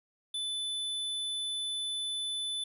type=tone; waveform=square; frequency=3500 Hz; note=A7; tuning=10 cents flat; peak=-33 dBFS; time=0.34-2.64 s; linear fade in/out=5 ms; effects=resampled to 32000 Hz